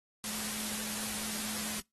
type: tone in noise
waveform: sine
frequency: 214.2 Hz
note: A3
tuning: 46 cents flat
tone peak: -44 dBFS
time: 0.24-1.8 s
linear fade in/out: 0 ms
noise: white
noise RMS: -37 dBFS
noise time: 0.24-1.8 s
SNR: -10 dB
effects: noise-tail reverb RT60 0.2 s tail -25 dB re dry + AAC 32 kbps